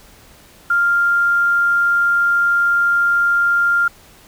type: tone with quantisation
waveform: sine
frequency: 1396.9 Hz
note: F6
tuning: in tune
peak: -12 dBFS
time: 0.7-3.88 s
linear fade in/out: 5 ms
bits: 7
effects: pink hiss -46 dBFS RMS until 4.27 s